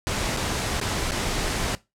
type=noise with dropouts; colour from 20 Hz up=pink; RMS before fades=-26 dBFS; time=0.07-1.75 s; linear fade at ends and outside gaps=0 ms; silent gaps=0.365-0.371 / 0.8-0.813 / 1.11-1.118 s; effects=noise-tail reverb RT60 0.2 s tail -18 dB re dry + low-pass 9000 Hz 12 dB/octave